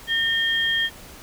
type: tone pair together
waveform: sine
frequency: 1822 / 3216 Hz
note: A#6 / G7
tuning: -40 / +44 cents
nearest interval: minor seventh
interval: 984 cents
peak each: -22 dBFS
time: 0.07-0.9 s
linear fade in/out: 50 ms
effects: pink hiss -43 dBFS RMS until 1.22 s